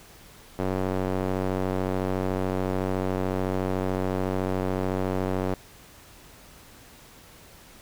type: tone with band-pass filter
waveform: square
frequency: 46.9 Hz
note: F#1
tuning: 24 cents sharp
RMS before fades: -27 dBFS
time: 0.59-5.54 s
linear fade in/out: 0 ms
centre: 480 Hz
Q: 0.81
effects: pink hiss -50 dBFS RMS until 7.81 s